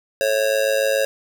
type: tone with amplitude modulation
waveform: square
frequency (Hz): 546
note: C#5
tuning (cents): -26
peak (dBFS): -14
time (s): 0.21-1.05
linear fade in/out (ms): 0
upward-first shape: sine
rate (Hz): 107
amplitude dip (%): 80
effects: none